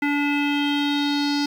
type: tone with low-pass filter sweep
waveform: square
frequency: 288.2 Hz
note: D4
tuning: 33 cents flat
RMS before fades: -22 dBFS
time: 0.02-1.46 s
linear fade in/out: 5 ms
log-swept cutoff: 2200 to 4900 Hz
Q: 4.8
effects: 8-bit